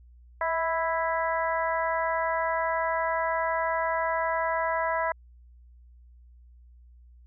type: harmonic tone with a mistuned harmonic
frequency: 329.6 Hz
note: E4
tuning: in tune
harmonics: 2 / 3 / 4 / 5 / 6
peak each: -29 / -28 / -35 / -34 / -35 dBFS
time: 0.41-5.12 s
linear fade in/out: 2 ms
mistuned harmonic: 2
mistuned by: -24 cents
effects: added 60 Hz sine -50 dBFS peak until 7.26 s